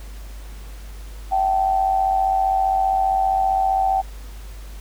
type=tone with amplitude modulation; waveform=sine; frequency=768 Hz; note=G5; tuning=36 cents flat; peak=-13 dBFS; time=1.31-4.02 s; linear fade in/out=20 ms; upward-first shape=sine; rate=95.2 Hz; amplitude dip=65%; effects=added 50 Hz sine -33 dBFS peak until 4.8 s + pink hiss -46 dBFS RMS until 4.8 s